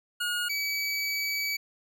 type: tone pair in turn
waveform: 25% pulse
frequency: 1438 / 2283 Hz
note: F#6 / D7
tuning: -50 / -50 cents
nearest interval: minor sixth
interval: 800 cents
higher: second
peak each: -24 dBFS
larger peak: neither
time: 0.2-0.49 / 0.49-1.57 s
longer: second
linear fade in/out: 10 ms
effects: 11-bit